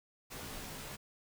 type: noise with comb filter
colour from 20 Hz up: pink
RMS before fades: -45 dBFS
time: 0.3-0.97 s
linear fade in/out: 20 ms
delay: 17 ms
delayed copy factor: -0.95
effects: none